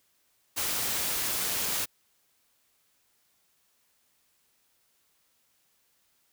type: noise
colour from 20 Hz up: white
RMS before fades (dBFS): -30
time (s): 0.56-1.86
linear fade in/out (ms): 20
effects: white hiss -70 dBFS RMS until 6.32 s